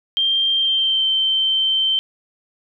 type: tone with pitch glide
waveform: sine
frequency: 3174 to 3110 Hz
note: G7 to G7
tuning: +21 to -14 cents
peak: -15 dBFS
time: 0.17-1.99 s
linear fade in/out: 0 ms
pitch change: -35 cents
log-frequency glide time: 0.54-1.06 s
effects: none